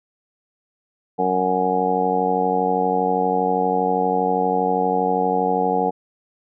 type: harmonic tone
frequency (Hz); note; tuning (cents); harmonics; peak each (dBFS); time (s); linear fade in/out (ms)
92.5; F#2; 0; 2 / 3 / 4 / 5 / 6 / 7 / 8 / 9; -27 / -28 / -32 / -22 / -32 / -34 / -22 / -23; 1.18-5.91; 20
effects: none